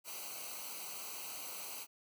white noise with comb filter, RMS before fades -45 dBFS, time 0.04-1.87 s, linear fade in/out 50 ms, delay 0.57 ms, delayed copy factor -0.8, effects none

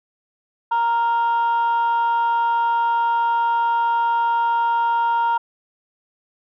sine tone pair together, 932.3 / 1396.9 Hz, A#5 / F6, 0 / 0 cents, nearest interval perfect fifth, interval 700 cents, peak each -15 / -25 dBFS, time 0.71-5.38 s, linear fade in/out 10 ms, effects tanh soft clip ceiling -13 dBFS

